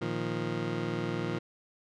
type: chord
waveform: 20% pulse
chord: Bb suspended fourth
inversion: none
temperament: just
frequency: 116.54 / 155.39 / 174.81 Hz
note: Bb2 / Eb3 / F3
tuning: 0 / -2 / +2 cents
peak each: -31 dBFS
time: 0.01-1.39 s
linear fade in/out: 10 ms
effects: low-pass 4000 Hz 12 dB/octave